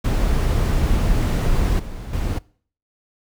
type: noise with level steps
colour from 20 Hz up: brown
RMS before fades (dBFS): -18 / -31 / -22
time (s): 0.04-2.39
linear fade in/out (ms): 10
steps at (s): 1.79 / 2.13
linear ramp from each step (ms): 5
effects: noise-tail reverb RT60 0.5 s tail -23 dB re dry